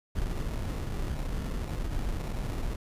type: noise with sample-and-hold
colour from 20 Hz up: brown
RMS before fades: -32 dBFS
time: 0.15-2.76 s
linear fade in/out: 5 ms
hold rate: 1575 Hz
effects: resampled to 32000 Hz